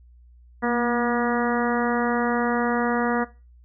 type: harmonic tone with a mistuned harmonic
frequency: 240 Hz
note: B3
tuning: 49 cents flat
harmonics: 1 / 2 / 3 / 4 / 5 / 6 / 7 / 8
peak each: -24 / -27 / -29 / -30 / -31 / -32 / -32 / -33 dBFS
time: 0.62-3.25 s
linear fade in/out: 20 ms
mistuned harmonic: 1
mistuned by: -30 cents
effects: noise-tail reverb RT60 0.3 s tail -19 dB re dry + added 60 Hz sine -48 dBFS peak until 3.64 s